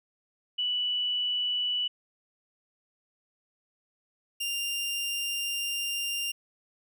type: tone pair in turn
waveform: sine / sawtooth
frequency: 2960 / 2794 Hz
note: F#7 / F7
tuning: 0 / 0 cents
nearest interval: minor second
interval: 100 cents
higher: first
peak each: -26 dBFS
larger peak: neither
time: 0.58-1.88 / 4.4-6.32 s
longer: second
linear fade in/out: 10 ms
effects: none